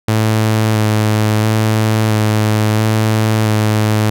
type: tone with vibrato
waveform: sawtooth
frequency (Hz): 108.5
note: A2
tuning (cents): -24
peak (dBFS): -7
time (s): 0.08-4.1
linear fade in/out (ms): 5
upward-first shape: square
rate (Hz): 0.74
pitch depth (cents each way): 15
effects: none